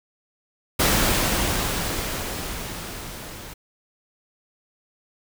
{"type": "noise with level ramp", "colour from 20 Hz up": "pink", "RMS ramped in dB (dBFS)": [-18, -39], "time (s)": [0.79, 3.54], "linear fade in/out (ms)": 10, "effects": []}